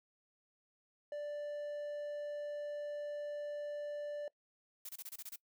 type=tone; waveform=triangle; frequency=587.3 Hz; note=D5; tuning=in tune; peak=-37 dBFS; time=1.12-4.28 s; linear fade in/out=2 ms
type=noise bursts; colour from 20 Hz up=blue; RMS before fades=-46 dBFS; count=8; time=4.85-5.36 s; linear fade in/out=5 ms; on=41 ms; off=26 ms
effects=noise-tail reverb RT60 0.1 s tail -22 dB re dry